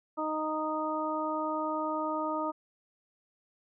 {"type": "harmonic tone", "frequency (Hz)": 310, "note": "D#4", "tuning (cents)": -6, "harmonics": [1, 2, 3, 4], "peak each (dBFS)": [-35, -35, -35, -35], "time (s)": [0.17, 2.52], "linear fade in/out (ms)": 20, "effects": []}